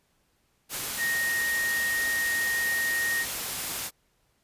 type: tone in noise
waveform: sine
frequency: 1863 Hz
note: A#6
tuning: 2 cents flat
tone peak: -25 dBFS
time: 0.97-3.26 s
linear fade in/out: 50 ms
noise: white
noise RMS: -32 dBFS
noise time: 0.69-3.91 s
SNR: +4 dB
effects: pink hiss -70 dBFS RMS until 4.43 s + resampled to 32000 Hz